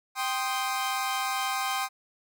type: chord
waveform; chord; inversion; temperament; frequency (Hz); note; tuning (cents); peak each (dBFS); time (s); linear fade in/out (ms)
sawtooth; C minor; second; equal; 784 / 1046.5 / 1244.5; G5 / C6 / Eb6; 0 / 0 / 0; -27 / -28 / -30; 0.15-1.89; 50
effects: none